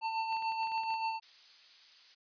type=tone with tremolo; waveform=square; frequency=895 Hz; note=A5; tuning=29 cents sharp; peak=-31 dBFS; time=0.01-1.2 s; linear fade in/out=50 ms; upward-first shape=sine; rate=6.9 Hz; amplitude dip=45%
type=clicks; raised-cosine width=0.3 ms; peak=-37 dBFS; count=11; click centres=0.326 / 0.368 / 0.424 / 0.521 / 0.632 / 0.672 / 0.719 / 0.778 / 0.835 / 0.905 / 0.94 s
type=noise; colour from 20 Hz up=violet; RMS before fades=-44 dBFS; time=1.22-2.15 s; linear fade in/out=10 ms
effects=resampled to 11025 Hz